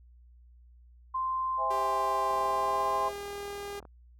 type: tone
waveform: sine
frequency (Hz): 1043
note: C6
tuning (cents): -6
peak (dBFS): -28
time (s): 1.14-3.09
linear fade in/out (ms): 10
type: chord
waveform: sine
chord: C augmented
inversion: none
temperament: just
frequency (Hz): 523.3 / 654.1 / 817.6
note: C5 / E5 / G#5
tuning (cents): 0 / -14 / -27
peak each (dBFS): -38 / -35 / -33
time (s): 1.57-3.13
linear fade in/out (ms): 50
type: tone with pitch glide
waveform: sawtooth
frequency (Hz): 395.4 to 404.6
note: G4 to G#4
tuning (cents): +15 to -45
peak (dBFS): -33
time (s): 1.7-3.8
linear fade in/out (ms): 10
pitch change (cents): +40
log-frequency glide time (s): 2.36-3.1
type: click train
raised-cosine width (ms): 1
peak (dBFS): -35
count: 63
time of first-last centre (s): 2.31-3.852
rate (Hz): 40.2
effects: added 60 Hz sine -53 dBFS peak until 4.19 s